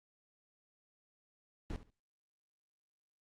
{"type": "noise with echo", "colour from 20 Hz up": "brown", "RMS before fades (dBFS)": -39, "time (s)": [1.7, 1.76], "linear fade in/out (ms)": 0, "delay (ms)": 70, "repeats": 2, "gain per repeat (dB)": -14, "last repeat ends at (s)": 1.9, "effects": ["low-pass 7000 Hz 12 dB/octave", "Opus 24 kbps"]}